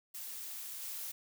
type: noise with level steps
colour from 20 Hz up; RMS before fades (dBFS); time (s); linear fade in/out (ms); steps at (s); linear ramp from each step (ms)
blue; -44 / -42; 0.14-1.12; 10; 0.81; 20
effects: none